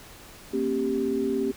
sine chord, G diminished, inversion first, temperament equal with one note detuned, 233.1 / 270.2 / 392 Hz, Bb3 / Db4 / G4, 0 / -44 / 0 cents, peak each -30 / -28 / -26 dBFS, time 0.53-1.52 s, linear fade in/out 10 ms, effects pink hiss -47 dBFS RMS until 1.56 s

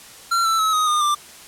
square tone with pitch steps, 1367 / 1328.1 / 1290.3 / 1253.5 / 1217.9 / 1183.2 Hz, F6 / E6 / E6 / D#6 / D#6 / D6, -37 / +13 / -37 / +12 / -37 / +13 cents, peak -17 dBFS, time 0.31-1.15 s, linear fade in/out 10 ms, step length 140 ms, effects white hiss -42 dBFS RMS until 1.47 s + low-pass 11000 Hz 12 dB/octave

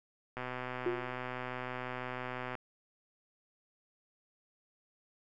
click train, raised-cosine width 0.5 ms, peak -24 dBFS, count 276, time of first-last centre 0.37-2.553 s, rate 126 Hz
sine tone with exponential decay, 358.5 Hz, F4, 45 cents sharp, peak -27 dBFS, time 0.86-1.21 s, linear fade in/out 2 ms, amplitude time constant 76 ms
effects none

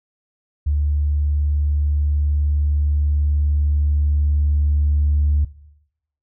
sine tone with level ramp, 73.42 Hz, D2, in tune, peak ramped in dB -15 to -12 dBFS, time 0.66-5.45 s, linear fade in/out 10 ms, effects noise-tail reverb RT60 0.8 s tail -19 dB re dry + tanh soft clip ceiling -10 dBFS

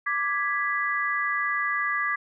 sine chord, G# diminished, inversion second, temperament equal, 1174.7 / 1661.2 / 1975.5 Hz, D6 / G#6 / B6, 0 / 0 / 0 cents, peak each -28 dBFS, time 0.06-2.16 s, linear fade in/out 10 ms, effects none

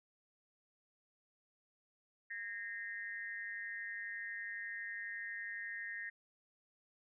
sine tone with amplitude modulation, 1845 Hz, A#6, 18 cents flat, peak -37 dBFS, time 2.3-6.1 s, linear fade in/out 10 ms, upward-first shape sine, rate 212 Hz, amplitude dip 95%, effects none

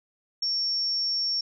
sine tone, 5480 Hz, F8, 34 cents flat, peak -24 dBFS, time 0.42-1.41 s, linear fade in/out 5 ms, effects none

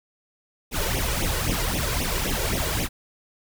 pink noise with flanger, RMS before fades -25 dBFS, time 0.71-2.89 s, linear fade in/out 50 ms, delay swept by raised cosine 0.32 to 2.12 ms, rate 3.8 Hz, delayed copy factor +0.9, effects none

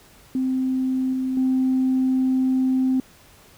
sine tone with level steps, 260 Hz, C4, 11 cents flat, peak -19 / -21 / -16 dBFS, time 0.35-3 s, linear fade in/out 2 ms, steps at 1.13 / 1.37 s, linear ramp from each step 2 ms, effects tanh soft clip ceiling -13 dBFS + pink hiss -51 dBFS RMS until 3.57 s

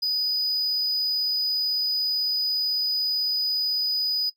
triangle tone, 4969 Hz, D#8, 3 cents flat, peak -21 dBFS, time 0.02-4.3 s, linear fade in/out 10 ms, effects noise-tail reverb RT60 0.1 s tail -20 dB re dry

